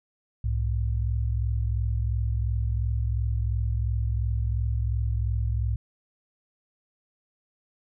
sine tone pair together, 64 / 106.86 Hz, C2 / G#2, -38 / +50 cents, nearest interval major sixth, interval 888 cents, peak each -25 / -27 dBFS, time 0.44-5.76 s, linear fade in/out 5 ms, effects none

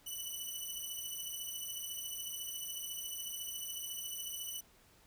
10% pulse beating tone pair, 2966 / 2980 Hz, F#7 / F#7, +4 / +12 cents, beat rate 14 Hz, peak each -35 / -35 dBFS, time 0.06-4.61 s, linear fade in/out 10 ms, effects pink hiss -65 dBFS RMS until 5.06 s

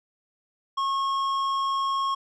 triangle tone with tanh clipping, 1089 Hz, C#6, 31 cents flat, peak -25 dBFS, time 0.77-2.15 s, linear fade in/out 10 ms, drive 14 dB, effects none

